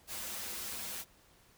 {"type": "noise with comb filter", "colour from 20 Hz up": "white", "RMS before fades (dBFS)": -41, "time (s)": [0.07, 1.05], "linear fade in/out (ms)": 50, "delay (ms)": 6.9, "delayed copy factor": -1, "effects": ["pink hiss -64 dBFS RMS until 1.57 s"]}